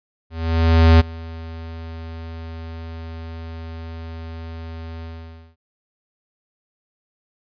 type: tone with ADSR envelope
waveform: square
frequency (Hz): 81.9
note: E2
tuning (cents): -11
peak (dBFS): -8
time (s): 0.3-5.56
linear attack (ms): 700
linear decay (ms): 18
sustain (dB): -23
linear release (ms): 530
effects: resampled to 11025 Hz